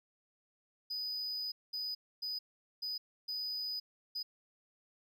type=tone bursts at uneven times; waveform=triangle; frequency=4978 Hz; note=D#8; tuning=in tune; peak=-35 dBFS; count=6; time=0.9-1.52 / 1.73-1.95 / 2.22-2.39 / 2.82-2.98 / 3.28-3.8 / 4.15-4.23 s; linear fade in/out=10 ms; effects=none